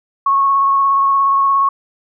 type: tone with vibrato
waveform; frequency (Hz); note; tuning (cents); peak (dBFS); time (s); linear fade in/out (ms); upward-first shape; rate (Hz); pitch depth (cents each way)
sine; 1100; C#6; -14; -10; 0.26-1.69; 5; sine; 17; 14
effects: none